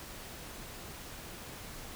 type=silence; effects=pink hiss -46 dBFS RMS until 1.95 s